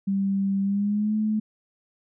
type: tone with pitch glide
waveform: sine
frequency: 196 to 215 Hz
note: G3 to A3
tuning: 0 to -40 cents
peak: -21 dBFS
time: 0.07-1.4 s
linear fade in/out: 10 ms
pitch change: +160 cents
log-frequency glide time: 0.62-1.15 s
effects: none